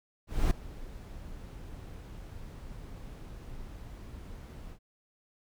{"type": "noise with ADSR envelope", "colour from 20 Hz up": "brown", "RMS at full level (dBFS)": -25, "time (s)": [0.27, 4.79], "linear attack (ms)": 240, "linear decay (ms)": 4, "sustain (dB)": -19, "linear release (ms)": 76, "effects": []}